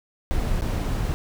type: noise with dropouts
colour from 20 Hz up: brown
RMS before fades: -24 dBFS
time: 0.31-1.14 s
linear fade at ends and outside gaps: 0 ms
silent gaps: 0.611-0.621 s
effects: none